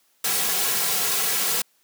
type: noise with comb filter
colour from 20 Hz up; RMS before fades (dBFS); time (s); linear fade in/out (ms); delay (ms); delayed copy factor
white; -23; 0.24-1.62; 5; 3.3; -0.75
effects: white hiss -64 dBFS RMS until 1.83 s + high-pass 200 Hz 12 dB/octave